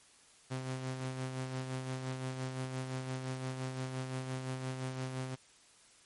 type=tone with tremolo; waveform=sawtooth; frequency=130 Hz; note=C3; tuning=11 cents flat; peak=-31 dBFS; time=0.5-5.36 s; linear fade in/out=20 ms; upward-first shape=sine; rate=5.8 Hz; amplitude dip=45%; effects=white hiss -62 dBFS RMS until 6.05 s + MP3 48 kbps